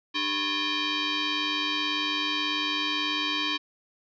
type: tone with frequency modulation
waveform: sine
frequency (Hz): 397.6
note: G4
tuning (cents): +25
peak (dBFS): -25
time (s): 0.14-3.58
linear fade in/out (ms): 20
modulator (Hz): 697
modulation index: 5.8
effects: none